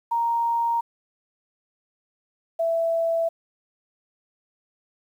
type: tone pair in turn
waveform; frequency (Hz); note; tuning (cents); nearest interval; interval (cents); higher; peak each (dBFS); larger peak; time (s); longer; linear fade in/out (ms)
sine; 932.3 / 663.1; A#5 / E5; 0 / +10; tritone; 590; first; -20 / -20; neither; 0.11-0.81 / 2.59-3.29; neither; 10
effects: 9-bit